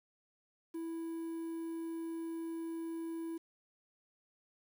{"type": "tone with quantisation", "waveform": "triangle", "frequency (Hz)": 329.6, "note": "E4", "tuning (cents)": 0, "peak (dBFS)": -36, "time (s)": [0.74, 3.38], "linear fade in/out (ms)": 10, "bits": 10, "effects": []}